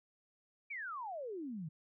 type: exponential sweep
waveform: sine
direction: down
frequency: 2387 to 146.83 Hz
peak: -40 dBFS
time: 0.7-1.69 s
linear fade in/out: 10 ms
effects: none